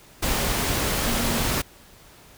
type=tone in noise; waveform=sine; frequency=233.1 Hz; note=A#3; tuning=in tune; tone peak=-28 dBFS; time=1.06-1.44 s; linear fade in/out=10 ms; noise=pink; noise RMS=-24 dBFS; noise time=0.22-1.62 s; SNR=-7 dB; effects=pink hiss -50 dBFS RMS until 2.37 s